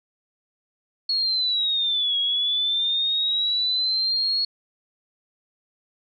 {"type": "linear two-way sweep", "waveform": "sine", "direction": "down then up", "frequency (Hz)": [4343, 3300, 4343], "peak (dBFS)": -20, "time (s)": [1.09, 4.45], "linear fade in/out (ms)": 5, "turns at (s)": 2.18, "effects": []}